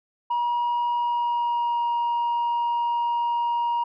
sine tone with pitch glide, 957 to 947.1 Hz, A#5 to A#5, +45 to +27 cents, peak -19 dBFS, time 0.3-3.84 s, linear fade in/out 10 ms, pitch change -18 cents, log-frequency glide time 0.95-1.87 s, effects tanh soft clip ceiling -20 dBFS

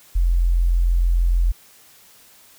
sine tone, 43.29 Hz, F1, 14 cents flat, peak -14 dBFS, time 0.15-1.52 s, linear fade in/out 10 ms, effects white hiss -50 dBFS RMS until 2.58 s

